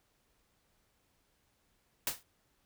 white noise with exponential decay, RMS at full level -29 dBFS, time 2.07-2.23 s, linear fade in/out 2 ms, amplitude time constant 34 ms, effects pink hiss -74 dBFS RMS until 2.65 s

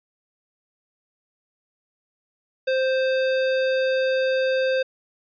square tone, 523.3 Hz, C5, in tune, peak -20 dBFS, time 2.67-4.83 s, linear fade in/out 10 ms, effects resampled to 11025 Hz

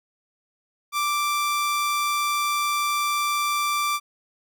sawtooth tone, 1174.7 Hz, D6, in tune, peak -18 dBFS, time 0.92-4 s, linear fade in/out 50 ms, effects none

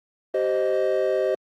triangle chord, C minor, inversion second, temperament equal with one note detuned, 385.7 / 523.3 / 622.3 Hz, G4 / C5 / Eb5, -28 / 0 / 0 cents, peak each -22 dBFS, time 0.34-1.35 s, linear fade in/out 5 ms, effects tanh soft clip ceiling -9 dBFS + Opus 32 kbps

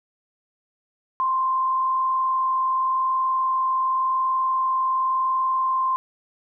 sine tone with frequency modulation, 1046.5 Hz, C6, in tune, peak -19 dBFS, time 1.2-5.96 s, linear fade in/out 0 ms, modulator 40.9 Hz, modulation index 0.35, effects none

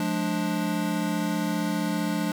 square chord, D diminished, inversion first, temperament just, 176.2 / 211.4 / 293.7 Hz, F3 / Ab3 / D4, +16 / +31 / 0 cents, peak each -30 dBFS, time 0-2.32 s, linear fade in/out 2 ms, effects none

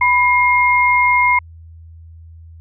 sine tone pair together, 987.8 / 2133 Hz, B5 / C7, 0 / +33 cents, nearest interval octave + minor second, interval 1333 cents, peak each -13 dBFS, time 0.01-1.39 s, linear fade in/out 5 ms, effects added 82 Hz sine -36 dBFS peak until 2.6 s

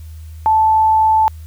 sine tone, 876 Hz, A5, 8 cents flat, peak -9 dBFS, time 0.46-1.28 s, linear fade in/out 0 ms, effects added 79 Hz sine -30 dBFS peak until 1.46 s + white hiss -51 dBFS RMS until 1.46 s

